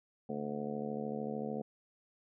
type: harmonic tone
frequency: 73.42 Hz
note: D2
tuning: in tune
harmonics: 2 / 3 / 4 / 5 / 6 / 7 / 8 / 9 / 10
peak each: -47 / -39 / -49 / -50 / -42 / -43 / -53 / -51 / -47 dBFS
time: 0.29-1.62 s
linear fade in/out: 5 ms
effects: none